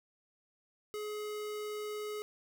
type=tone; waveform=square; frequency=421.7 Hz; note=G#4; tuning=26 cents sharp; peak=-38 dBFS; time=0.94-2.22 s; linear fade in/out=0 ms; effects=none